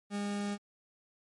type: tone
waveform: 40% pulse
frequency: 203.6 Hz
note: G#3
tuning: 34 cents flat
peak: -32 dBFS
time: 0.1-0.58 s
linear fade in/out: 50 ms
effects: MP3 48 kbps